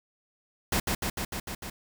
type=noise with echo; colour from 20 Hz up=pink; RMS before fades=-26 dBFS; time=0.72-0.8 s; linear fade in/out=5 ms; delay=150 ms; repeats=6; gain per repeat=-2 dB; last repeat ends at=1.7 s; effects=none